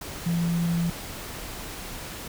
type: tone in noise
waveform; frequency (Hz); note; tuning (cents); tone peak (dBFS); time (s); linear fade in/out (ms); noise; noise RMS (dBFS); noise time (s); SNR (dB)
sine; 170; F3; -46; -22; 0.26-0.9; 5; pink; -37; 0.01-2.28; +12
effects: none

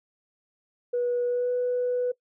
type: tone with pitch glide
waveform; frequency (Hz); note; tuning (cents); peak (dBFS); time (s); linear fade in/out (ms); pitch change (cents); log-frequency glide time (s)
sine; 486.6 to 494.2; B4 to B4; -26 to +1; -22; 0.93-2.12; 10; +27; 1.26-1.51
effects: noise-tail reverb RT60 0.1 s tail -21 dB re dry + tanh soft clip ceiling -19 dBFS

